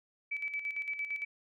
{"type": "tone with tremolo", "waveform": "sine", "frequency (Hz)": 2300, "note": "D7", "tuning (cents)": -37, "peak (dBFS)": -32, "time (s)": [0.31, 1.25], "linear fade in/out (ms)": 10, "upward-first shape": "square", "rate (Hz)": 8.8, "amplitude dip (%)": 60, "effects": []}